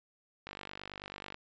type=click train; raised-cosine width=0.3 ms; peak=-26 dBFS; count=44; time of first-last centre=0.47-1.344 s; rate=49.2 Hz; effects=resampled to 16000 Hz